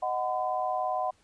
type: chord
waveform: sine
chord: B major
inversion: first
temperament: equal with one note detuned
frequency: 622.3 / 740 / 1013.2 Hz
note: D#5 / F#5 / B5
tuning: 0 / 0 / +44 cents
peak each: -33 / -29 / -33 dBFS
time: 0.02-1.11 s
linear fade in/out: 10 ms
effects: pink hiss -65 dBFS RMS until 1.23 s + resampled to 22050 Hz